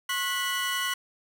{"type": "tone cluster", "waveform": "45% pulse", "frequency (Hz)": [1083, 1464, 1969, 2959], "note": ["C#6", "F#6", "B6", "F#7"], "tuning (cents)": [-41, -19, -6, -1], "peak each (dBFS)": [-33, -34, -32, -31], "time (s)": [0.09, 0.94], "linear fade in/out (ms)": 5, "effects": []}